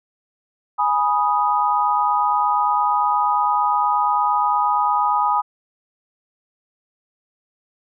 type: chord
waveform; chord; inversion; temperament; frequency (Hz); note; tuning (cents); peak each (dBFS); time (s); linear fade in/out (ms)
sine; G# minor; none; equal with one note detuned; 830.6 / 979.2 / 1244.5; G#5 / B5 / D#6; 0 / -15 / 0; -20; 0.78-5.42; 20
effects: none